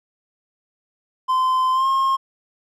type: tone with pitch glide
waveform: triangle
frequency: 1032 to 1071.5 Hz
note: C6 to C6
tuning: -24 to +41 cents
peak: -14 dBFS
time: 1.28-2.17 s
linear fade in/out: 20 ms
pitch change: +65 cents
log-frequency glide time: 1.72-1.87 s
effects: none